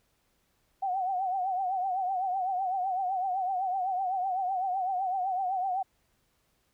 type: tone with vibrato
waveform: sine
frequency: 751 Hz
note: F#5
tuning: 26 cents sharp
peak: -27 dBFS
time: 0.82-5.83 s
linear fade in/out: 10 ms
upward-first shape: triangle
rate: 7.9 Hz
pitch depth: 100 cents each way
effects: pink hiss -72 dBFS RMS until 6.73 s